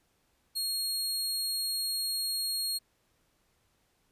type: tone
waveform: sawtooth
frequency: 4280 Hz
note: C8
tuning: 38 cents sharp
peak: -27 dBFS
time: 0.55-2.79 s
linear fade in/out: 20 ms
effects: pink hiss -72 dBFS RMS until 4.11 s + resampled to 32000 Hz